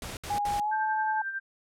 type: noise bursts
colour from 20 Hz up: pink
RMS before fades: -38 dBFS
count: 3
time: 0.02-0.6 s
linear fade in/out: 2 ms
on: 150 ms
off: 65 ms
type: tone with pitch glide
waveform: sine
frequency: 822 to 866.4 Hz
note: G#5 to A5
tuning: -18 to -27 cents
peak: -26 dBFS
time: 0.3-1.22 s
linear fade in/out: 5 ms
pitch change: +91 cents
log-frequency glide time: 0.59-0.73 s
type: tone with tremolo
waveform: sine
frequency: 1575 Hz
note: G6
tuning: 8 cents sharp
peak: -29 dBFS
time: 0.71-1.4 s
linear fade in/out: 20 ms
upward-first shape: sine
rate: 11 Hz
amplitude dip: 55%
effects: low-pass 12000 Hz 12 dB/octave